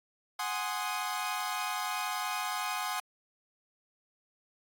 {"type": "chord", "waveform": "sawtooth", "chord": "Ab dominant seventh", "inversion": "third", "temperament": "equal", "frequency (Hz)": [740, 830.6, 1046.5, 1244.5], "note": ["Gb5", "Ab5", "C6", "Eb6"], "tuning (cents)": [0, 0, 0, 0], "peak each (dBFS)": -34, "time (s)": [0.39, 3], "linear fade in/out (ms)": 5, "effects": ["AAC 64 kbps"]}